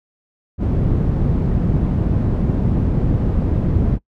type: low-pass noise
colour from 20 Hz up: white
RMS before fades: -17 dBFS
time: 0.58-3.99 s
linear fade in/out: 50 ms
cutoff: 160 Hz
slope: 12 dB/octave
effects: noise-tail reverb RT60 0.1 s tail -23 dB re dry